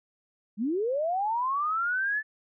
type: linear sweep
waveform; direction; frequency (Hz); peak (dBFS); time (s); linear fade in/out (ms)
sine; up; 190 to 1760; -25; 0.57-2.23; 50
effects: none